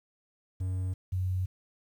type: tone pair in turn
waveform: triangle / sine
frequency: 92.5 / 92.5 Hz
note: F#2 / F#2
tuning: 0 / 0 cents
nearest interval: unison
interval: 0 cents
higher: neither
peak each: -27 dBFS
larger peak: neither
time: 0.6-0.94 / 1.12-1.46 s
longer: neither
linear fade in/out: 10 ms
effects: 10-bit